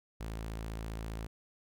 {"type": "tone", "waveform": "sawtooth", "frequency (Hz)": 55, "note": "A1", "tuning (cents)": 0, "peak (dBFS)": -34, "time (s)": [0.2, 1.27], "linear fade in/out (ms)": 10, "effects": []}